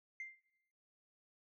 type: tone with exponential decay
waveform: sine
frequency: 2093 Hz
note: C7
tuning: in tune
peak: -39 dBFS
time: 0.2-0.5 s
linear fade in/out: 2 ms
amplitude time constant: 65 ms
effects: noise-tail reverb RT60 0.8 s tail -18 dB re dry + tanh soft clip ceiling -39 dBFS